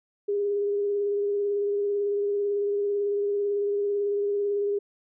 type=tone with vibrato; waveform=sine; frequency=406.5 Hz; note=G#4; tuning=37 cents flat; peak=-23 dBFS; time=0.28-4.79 s; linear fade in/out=10 ms; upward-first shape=triangle; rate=18 Hz; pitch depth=24 cents each way; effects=none